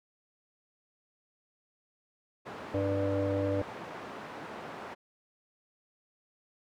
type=band-pass noise; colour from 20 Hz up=white; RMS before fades=-43 dBFS; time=2.45-4.95 s; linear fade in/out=20 ms; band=140 to 1100 Hz; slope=12 dB/octave
type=harmonic tone; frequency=98.4 Hz; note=G2; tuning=7 cents sharp; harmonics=1 / 3 / 5 / 6; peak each=-33 / -33 / -33 / -33 dBFS; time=2.74-3.62 s; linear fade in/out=5 ms
effects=none